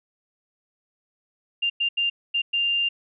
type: tone bursts at uneven times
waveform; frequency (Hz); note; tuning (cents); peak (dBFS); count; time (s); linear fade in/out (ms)
sine; 2794; F7; 0; -20; 5; 1.62-1.7 / 1.8-1.89 / 1.97-2.1 / 2.34-2.42 / 2.53-2.89; 10
effects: none